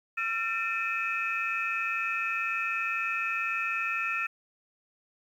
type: tone cluster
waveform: sine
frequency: 1361 / 1798 / 2377 / 2571 Hz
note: F6 / A6 / D7 / E7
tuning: -45 / +37 / +20 / -44 cents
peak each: -32 / -34 / -37 / -31 dBFS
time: 0.17-4.27 s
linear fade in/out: 10 ms
effects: tanh soft clip ceiling -18 dBFS + 10-bit